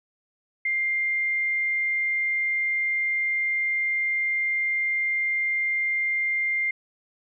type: tone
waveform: sine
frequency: 2100 Hz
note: C7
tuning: 6 cents sharp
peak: -22 dBFS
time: 0.65-6.71 s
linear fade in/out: 5 ms
effects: none